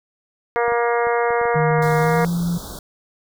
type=harmonic tone; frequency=236.6 Hz; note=A#3; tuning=26 cents sharp; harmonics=2 / 3 / 4 / 5 / 6 / 7 / 8 / 9; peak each=-19 / -23 / -25 / -27 / -29 / -30 / -31 / -32 dBFS; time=0.56-2.25 s; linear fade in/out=0 ms
type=clicks; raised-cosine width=3 ms; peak=-26 dBFS; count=10; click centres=0.681 / 0.721 / 1.07 / 1.306 / 1.414 / 1.455 / 1.546 / 1.601 / 1.71 / 1.786 s
type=tone with pitch glide; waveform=sine; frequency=154.3 to 172.2 Hz; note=D#3 to F3; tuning=-14 to -24 cents; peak=-18 dBFS; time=1.55-2.58 s; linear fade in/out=10 ms; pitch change=+190 cents; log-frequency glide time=1.98-2.29 s
type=band-stop noise; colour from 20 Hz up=pink; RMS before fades=-34 dBFS; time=1.82-2.79 s; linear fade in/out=2 ms; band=1500 to 3400 Hz; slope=96 dB/octave
effects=none